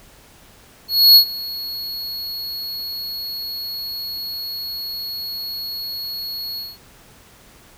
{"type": "tone with ADSR envelope", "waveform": "square", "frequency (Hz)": 4338, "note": "C#8", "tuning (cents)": -38, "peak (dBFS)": -5, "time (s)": [0.88, 6.78], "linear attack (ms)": 280, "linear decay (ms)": 85, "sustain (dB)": -21, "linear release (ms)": 200, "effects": ["pink hiss -48 dBFS RMS until 7.77 s"]}